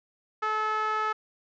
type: tone with band-pass filter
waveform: sawtooth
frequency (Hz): 432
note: A4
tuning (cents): -32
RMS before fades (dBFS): -28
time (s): 0.42-1.13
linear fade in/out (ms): 10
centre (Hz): 1300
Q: 3.2
effects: resampled to 16000 Hz